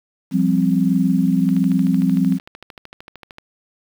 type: chord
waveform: sine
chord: F suspended second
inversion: none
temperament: equal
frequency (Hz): 174.61 / 196 / 261.6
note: F3 / G3 / C4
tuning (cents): 0 / 0 / 0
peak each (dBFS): -18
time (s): 0.31-2.39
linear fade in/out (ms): 50
type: click train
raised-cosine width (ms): 0.3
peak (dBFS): -21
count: 26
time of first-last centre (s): 1.49-3.384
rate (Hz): 13.2
effects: 7-bit